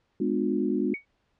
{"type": "chord", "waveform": "sine", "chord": "G# diminished seventh", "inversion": "none", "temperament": "just", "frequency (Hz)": [207.7, 249.2, 299, 358.8], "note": ["G#3", "B3", "D4", "F4"], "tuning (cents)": [0, 16, 31, 47], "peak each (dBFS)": -29, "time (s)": [0.2, 0.94], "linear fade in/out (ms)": 5}
{"type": "tone with exponential decay", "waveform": "sine", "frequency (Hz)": 2237, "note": "C#7", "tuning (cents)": 15, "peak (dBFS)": -27, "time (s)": [0.94, 1.05], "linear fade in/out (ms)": 2, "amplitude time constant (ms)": 23}
{"effects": ["pink hiss -72 dBFS RMS until 1.39 s", "low-pass 4000 Hz 12 dB/octave"]}